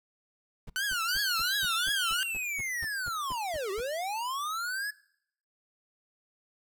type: noise bursts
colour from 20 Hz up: brown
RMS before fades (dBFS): -41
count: 14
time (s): 0.67-3.806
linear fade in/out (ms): 5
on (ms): 29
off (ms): 210
type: tone with vibrato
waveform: sawtooth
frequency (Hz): 1480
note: F#6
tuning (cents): 0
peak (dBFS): -25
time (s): 0.76-2.23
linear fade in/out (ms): 0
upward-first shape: triangle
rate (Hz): 2.8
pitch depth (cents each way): 230
type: linear two-way sweep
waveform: square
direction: down then up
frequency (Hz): 4699 to 368.9 to 1718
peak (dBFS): -32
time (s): 1.08-4.91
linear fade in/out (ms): 10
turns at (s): 3.71
effects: noise-tail reverb RT60 0.7 s tail -22 dB re dry